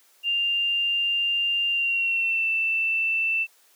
sine tone with pitch glide, 2794 to 2665 Hz, F7 to E7, 0 to +18 cents, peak -21 dBFS, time 0.23-3.47 s, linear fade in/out 50 ms, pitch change -82 cents, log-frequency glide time 1.69-2.49 s, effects white hiss -59 dBFS RMS until 3.75 s + high-pass 400 Hz 12 dB/octave

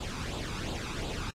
pink noise with flanger, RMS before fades -36 dBFS, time 0-1.31 s, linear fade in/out 10 ms, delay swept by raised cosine 0.25 to 0.85 ms, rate 2.8 Hz, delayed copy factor +0.65, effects low-pass 6000 Hz 12 dB/octave + AAC 48 kbps

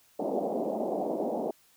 white band-pass noise, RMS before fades -31 dBFS, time 0.19-1.51 s, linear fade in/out 5 ms, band 200 to 750 Hz, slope 48 dB/octave, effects white hiss -63 dBFS RMS until 1.76 s

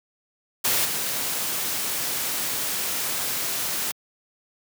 white noise with level steps, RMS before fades -22 / -27 dBFS, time 0.64-3.92 s, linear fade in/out 10 ms, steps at 0.85 s, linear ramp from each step 5 ms, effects high-pass 100 Hz 12 dB/octave

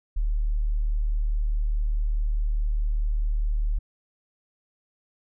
sine tone, 37.62 Hz, D1, 42 cents sharp, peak -21 dBFS, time 0.16-3.79 s, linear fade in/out 10 ms, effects none

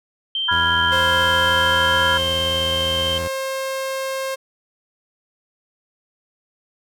sine tone, 3136 Hz, G7, in tune, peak -20 dBFS, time 0.35-3.18 s, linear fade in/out 2 ms
sine chord, F diminished, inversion second, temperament equal, 987.8 / 1396.9 / 1661.2 Hz, Cb6 / F6 / Ab6, 0 / 0 / 0 cents, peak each -21 dBFS, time 0.48-2.18 s, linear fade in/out 10 ms
sawtooth tone with vibrato, 83.6 Hz, E2, 25 cents sharp, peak -23 dBFS, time 0.51-3.28 s, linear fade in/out 10 ms, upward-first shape sine, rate 19 Hz, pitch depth 150 cents each way
sawtooth tone with pitch glide, 526 to 533 Hz, C5 to C5, +9 to +32 cents, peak -19 dBFS, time 0.91-4.36 s, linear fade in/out 20 ms, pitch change +23 cents, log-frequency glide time 1.38-2.06 s
effects none

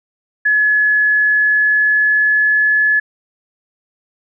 sine tone with pitch glide, 1702 to 1711.9 Hz, G#6 to A6, +42 to -48 cents, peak -10 dBFS, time 0.45-3 s, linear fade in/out 10 ms, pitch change +10 cents, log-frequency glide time 1.07-2.84 s, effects none

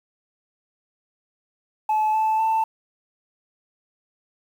sine tone with pitch steps, 862 / 874.5 / 887.3 Hz, A5 / A5 / A5, -36 / -11 / +14 cents, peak -16 dBFS, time 1.89-2.64 s, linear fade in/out 5 ms, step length 250 ms, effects tanh soft clip ceiling -16 dBFS + 8-bit

